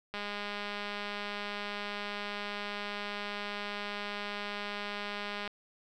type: click train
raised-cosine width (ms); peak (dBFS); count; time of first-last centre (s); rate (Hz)
0.3; -22; 1095; 0.14-5.477; 205
effects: none